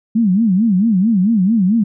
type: tone with vibrato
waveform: sine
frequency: 205.3 Hz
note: G#3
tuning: 20 cents flat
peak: -10 dBFS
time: 0.15-1.84 s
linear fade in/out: 10 ms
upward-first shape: sine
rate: 4.5 Hz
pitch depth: 230 cents each way
effects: none